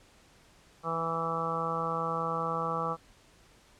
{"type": "harmonic tone with a mistuned harmonic", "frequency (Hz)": 164.81, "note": "E3", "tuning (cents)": 0, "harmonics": [1, 2, 3, 4, 5, 6, 7, 8], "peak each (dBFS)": [-38, -45, -36, -41, -38, -42, -33, -37], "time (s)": [0.83, 2.97], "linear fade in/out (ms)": 50, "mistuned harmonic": 2, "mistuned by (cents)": -19, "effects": ["pink hiss -60 dBFS RMS until 3.79 s", "low-pass 9000 Hz 12 dB/octave"]}